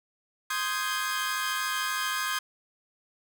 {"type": "chord", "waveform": "sawtooth", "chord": "Ab major seventh", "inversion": "first", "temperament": "equal", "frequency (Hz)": [1046.5, 1244.5, 1568, 1661.2], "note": ["C6", "Eb6", "G6", "Ab6"], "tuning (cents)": [0, 0, 0, 0], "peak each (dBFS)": -30, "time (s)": [0.5, 2.39], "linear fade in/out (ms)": 5, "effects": []}